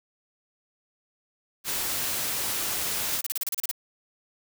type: noise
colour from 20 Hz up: white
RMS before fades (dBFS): -29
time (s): 1.64-3.22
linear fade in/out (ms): 50
type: noise bursts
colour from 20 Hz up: blue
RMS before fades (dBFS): -28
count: 11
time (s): 3.13-3.713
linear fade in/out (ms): 2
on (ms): 23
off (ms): 33
effects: none